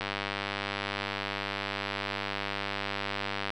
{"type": "click train", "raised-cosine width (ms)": 0.3, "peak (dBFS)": -15, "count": 350, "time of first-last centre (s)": [0.01, 3.503], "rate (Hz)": 99.9, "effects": []}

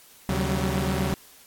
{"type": "tone cluster", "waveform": "sawtooth", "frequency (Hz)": [75.9, 135.8, 184.8, 193], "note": ["D#2", "C#3", "F#3", "G3"], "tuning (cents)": [-42, -35, -2, -27], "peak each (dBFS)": -25, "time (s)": [0.29, 1.14], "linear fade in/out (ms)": 0, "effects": ["white hiss -52 dBFS RMS until 1.46 s", "AAC 64 kbps"]}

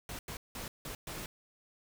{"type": "noise bursts at uneven times", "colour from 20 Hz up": "pink", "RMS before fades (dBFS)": -42, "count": 5, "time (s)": [[0.09, 0.19], [0.28, 0.37], [0.55, 0.68], [0.85, 0.95], [1.07, 1.26]], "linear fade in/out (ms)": 2, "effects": []}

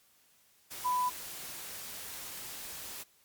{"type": "tone in noise", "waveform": "sine", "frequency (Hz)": 996, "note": "B5", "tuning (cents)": 14, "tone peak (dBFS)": -27, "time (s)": [0.84, 1.1], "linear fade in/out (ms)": 20, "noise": "white", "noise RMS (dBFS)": -43, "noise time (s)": [0.7, 3.04], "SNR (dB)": 13, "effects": ["white hiss -66 dBFS RMS until 3.24 s", "MP3 96 kbps"]}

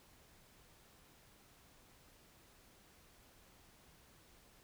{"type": "silence", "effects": ["pink hiss -65 dBFS RMS until 4.63 s"]}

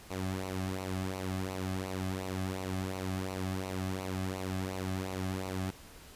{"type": "tone with flanger", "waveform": "sawtooth", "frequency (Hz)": 94, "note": "F#2", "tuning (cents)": 28, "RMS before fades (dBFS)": -36, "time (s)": [0.1, 5.71], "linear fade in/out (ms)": 10, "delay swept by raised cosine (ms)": [0.58, 2.18], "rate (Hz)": 2.8, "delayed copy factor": -0.7, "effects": ["pink hiss -53 dBFS RMS until 6.15 s", "resampled to 32000 Hz"]}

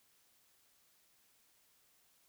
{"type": "silence", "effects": ["white hiss -71 dBFS RMS until 2.28 s"]}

